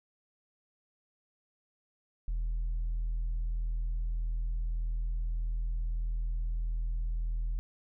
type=tone with tanh clipping; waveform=sine; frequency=40.82 Hz; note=E1; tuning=16 cents flat; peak=-30 dBFS; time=2.28-7.59 s; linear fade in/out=0 ms; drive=1 dB; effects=none